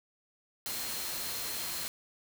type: tone in noise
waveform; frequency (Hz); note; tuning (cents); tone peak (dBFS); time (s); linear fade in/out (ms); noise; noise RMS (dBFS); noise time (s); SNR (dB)
sine; 4186; C8; 0; -44; 0.66-1.88; 0; white; -37; 0.66-1.88; -10
effects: none